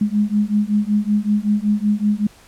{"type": "beating tone pair", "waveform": "sine", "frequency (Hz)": [205.9, 211.2], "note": ["G#3", "G#3"], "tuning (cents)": [-15, 29], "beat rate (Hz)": 5.3, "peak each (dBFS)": -18, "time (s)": [0.01, 2.27], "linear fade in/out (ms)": 5, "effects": ["pink hiss -48 dBFS RMS until 2.47 s", "low-pass 12000 Hz 12 dB/octave"]}